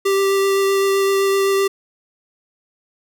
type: tone with vibrato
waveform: square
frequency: 392 Hz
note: G4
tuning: in tune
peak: -15 dBFS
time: 0.05-1.68 s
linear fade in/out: 10 ms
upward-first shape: triangle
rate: 7.8 Hz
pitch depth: 11 cents each way
effects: none